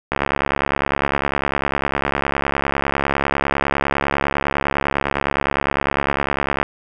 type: click train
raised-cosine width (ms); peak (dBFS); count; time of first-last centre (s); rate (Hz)
0.5; -3; 456; 0.12-6.629; 69.9
effects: none